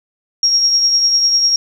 sine tone with tremolo, 5588 Hz, F8, in tune, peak -8 dBFS, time 0.43-1.56 s, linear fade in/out 2 ms, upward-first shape triangle, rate 10 Hz, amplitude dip 45%, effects 7-bit

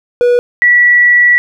triangle / sine tone pair in turn, 486.4 / 1945.6 Hz, B4 / B6, -26 / -26 cents, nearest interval 2 octaves, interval 2400 cents, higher second, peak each -4 dBFS, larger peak neither, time 0.21-0.39 / 0.62-1.38 s, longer second, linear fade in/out 0 ms, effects none

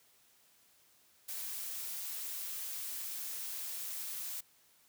blue noise, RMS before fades -41 dBFS, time 1.28-4.41 s, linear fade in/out 10 ms, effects white hiss -67 dBFS RMS until 4.88 s + high-pass 60 Hz 12 dB/octave

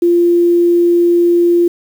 sine tone with quantisation, 346 Hz, F4, 16 cents flat, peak -7 dBFS, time 0.02-1.68 s, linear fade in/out 5 ms, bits 6, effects none

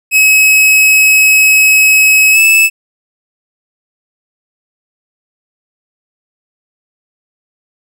45% pulse tone with pitch glide, 2562 to 2619 Hz, E7 to E7, -50 to -12 cents, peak -4 dBFS, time 0.11-2.7 s, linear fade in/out 50 ms, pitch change +38 cents, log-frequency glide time 2.32-2.39 s, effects none

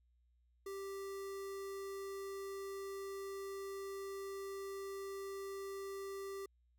square tone with notch filter, 392 Hz, G4, in tune, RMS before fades -45 dBFS, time 0.66-6.46 s, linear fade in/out 5 ms, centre 3000 Hz, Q 1.7, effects added 60 Hz sine -70 dBFS peak until 6.78 s

